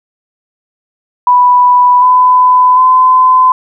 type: tone with pitch steps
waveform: sine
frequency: 987.8 / 1003.9 / 1020.3 Hz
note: B5 / B5 / C6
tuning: 0 / +28 / -44 cents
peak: -3 dBFS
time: 1.27-3.52 s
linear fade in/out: 2 ms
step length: 750 ms
effects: none